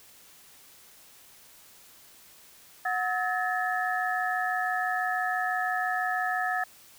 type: tone cluster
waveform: sine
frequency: 734 / 1287 / 1720 / 1826 Hz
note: F#5 / E6 / A6 / A#6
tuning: -14 / -42 / -40 / -36 cents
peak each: -29 / -34 / -30 / -37 dBFS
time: 2.85-6.64 s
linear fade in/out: 5 ms
effects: white hiss -54 dBFS RMS until 6.98 s